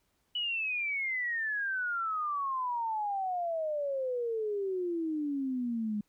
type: exponential sweep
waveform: sine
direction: down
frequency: 2971 to 205.1 Hz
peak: -30 dBFS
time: 0.35-6.01 s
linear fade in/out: 5 ms
effects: pink hiss -75 dBFS RMS until 6.08 s